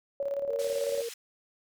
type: tone with tremolo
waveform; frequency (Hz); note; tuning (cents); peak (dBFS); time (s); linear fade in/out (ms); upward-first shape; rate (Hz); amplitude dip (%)
sine; 560; C#5; +18; -27; 0.2-1.02; 2; square; 18; 50
type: tone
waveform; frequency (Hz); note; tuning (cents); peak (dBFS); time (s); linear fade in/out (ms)
sine; 466.2; A#4; 0; -32; 0.49-1.09; 5
type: band-pass noise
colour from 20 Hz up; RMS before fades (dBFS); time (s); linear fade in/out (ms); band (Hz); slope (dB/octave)
white; -44; 0.59-1.14; 5; 1800 to 8900; 12
effects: none